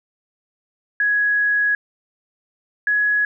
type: tone pair in turn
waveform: sine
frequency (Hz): 1670 / 1679.7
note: G#6 / G#6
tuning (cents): +9 / +19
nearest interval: unison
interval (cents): 10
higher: second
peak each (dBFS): -15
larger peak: neither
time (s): 1-1.75 / 2.87-3.25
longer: first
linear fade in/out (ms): 2
effects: none